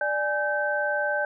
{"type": "tone cluster", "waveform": "sine", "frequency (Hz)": [590, 830, 1548], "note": ["D5", "G#5", "G6"], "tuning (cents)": [8, -1, -22], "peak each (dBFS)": [-27, -31, -26], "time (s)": [0.01, 1.25], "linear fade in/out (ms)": 2, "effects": []}